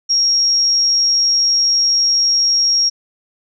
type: tone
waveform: sine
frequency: 5588 Hz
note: F8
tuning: in tune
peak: -11 dBFS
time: 0.09-2.9 s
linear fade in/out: 20 ms
effects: none